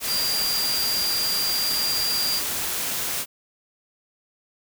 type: tone in noise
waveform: sine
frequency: 4763 Hz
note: D8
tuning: 24 cents sharp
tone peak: -23 dBFS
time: 0.06-2.42 s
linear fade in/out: 50 ms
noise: white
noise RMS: -27 dBFS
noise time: 0-3.26 s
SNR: +1 dB
effects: none